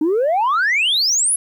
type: exponential sweep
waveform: sine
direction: up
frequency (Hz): 293.7 to 11175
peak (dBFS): -12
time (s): 0.01-1.36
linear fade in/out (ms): 5
effects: tanh soft clip ceiling -12 dBFS + 9-bit